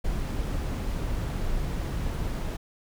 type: noise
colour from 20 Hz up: brown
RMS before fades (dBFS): -29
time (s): 0.04-2.57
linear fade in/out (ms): 10
effects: none